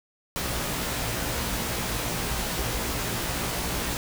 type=noise with comb filter; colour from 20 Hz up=pink; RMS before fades=-29 dBFS; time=0.36-3.97 s; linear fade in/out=0 ms; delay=17 ms; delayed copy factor=+0.7; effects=none